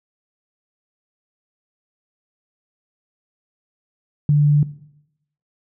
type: tone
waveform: sine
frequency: 146.83 Hz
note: D3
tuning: in tune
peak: -11 dBFS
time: 4.29-4.63 s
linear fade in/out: 2 ms
effects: noise-tail reverb RT60 0.8 s tail -17 dB re dry